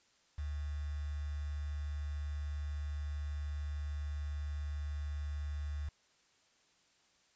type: tone with quantisation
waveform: sine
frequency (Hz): 73.42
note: D2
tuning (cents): 0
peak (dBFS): -36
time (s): 0.38-5.89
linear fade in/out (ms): 5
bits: 9
effects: white hiss -70 dBFS RMS until 7.35 s + resampled to 16000 Hz